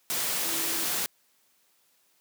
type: tone in noise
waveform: sine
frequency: 329.6 Hz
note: E4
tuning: in tune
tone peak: -40 dBFS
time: 0.45-0.84 s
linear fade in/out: 0 ms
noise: white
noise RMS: -29 dBFS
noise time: 0.1-1.06 s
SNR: -14 dB
effects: white hiss -67 dBFS RMS until 2.2 s + high-pass 150 Hz 12 dB/octave